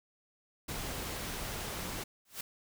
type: noise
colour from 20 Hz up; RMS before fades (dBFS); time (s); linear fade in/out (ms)
pink; -39; 0.68-2.04; 10
type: noise with exponential growth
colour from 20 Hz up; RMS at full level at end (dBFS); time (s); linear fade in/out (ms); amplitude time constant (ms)
white; -35; 2.25-2.41; 5; 34
effects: none